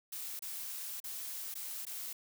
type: noise with dropouts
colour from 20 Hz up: blue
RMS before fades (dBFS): -42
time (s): 0.12-2.13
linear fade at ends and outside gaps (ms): 5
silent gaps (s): 0.393-0.421 / 1.002-1.04 / 1.542-1.553 / 1.853-1.866
effects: none